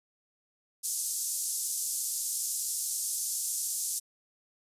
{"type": "band-pass noise", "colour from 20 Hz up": "white", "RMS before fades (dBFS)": -33, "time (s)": [0.83, 4], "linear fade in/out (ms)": 20, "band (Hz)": [5900, 11000], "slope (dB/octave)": 24, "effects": ["resampled to 32000 Hz"]}